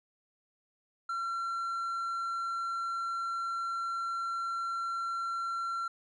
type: tone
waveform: triangle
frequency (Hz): 1362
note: F6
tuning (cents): -44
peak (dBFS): -30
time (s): 1.09-5.88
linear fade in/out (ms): 5
effects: resampled to 22050 Hz